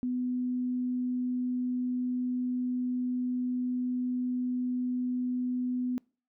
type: tone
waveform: sine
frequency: 249.7 Hz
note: B3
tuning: 19 cents sharp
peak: -28 dBFS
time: 0.03-5.98 s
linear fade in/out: 0 ms
effects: noise-tail reverb RT60 0.4 s tail -26 dB re dry